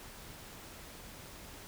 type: silence
effects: pink hiss -50 dBFS RMS until 1.67 s